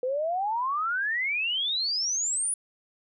sine exponential sweep, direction up, 492.1 to 9956 Hz, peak -25 dBFS, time 0.03-2.54 s, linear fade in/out 2 ms, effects none

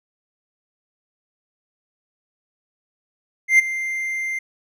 triangle tone with ADSR envelope, 2093 Hz, C7, in tune, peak -6 dBFS, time 3.48-4.39 s, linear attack 110 ms, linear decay 13 ms, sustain -15 dB, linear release 7 ms, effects none

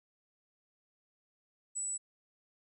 sine tone, 7902 Hz, B8, in tune, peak -34 dBFS, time 1.75-1.98 s, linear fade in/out 20 ms, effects none

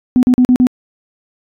sine tone bursts, 250.3 Hz, B3, 23 cents sharp, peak -5 dBFS, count 5, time 0.16-0.669 s, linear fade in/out 0 ms, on 69 ms, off 41 ms, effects tanh soft clip ceiling -1 dBFS

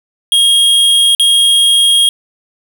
square tone with dropouts, 3259 Hz, G#7, 33 cents flat, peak -7 dBFS, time 0.32-2.09 s, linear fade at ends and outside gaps 1 ms, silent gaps 1.15-1.197 s, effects 7-bit

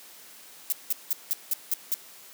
violet noise bursts, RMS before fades -25 dBFS, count 7, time 0.7-1.941 s, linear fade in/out 0 ms, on 23 ms, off 180 ms, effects white hiss -49 dBFS RMS until 2.33 s + high-pass 200 Hz 12 dB/octave

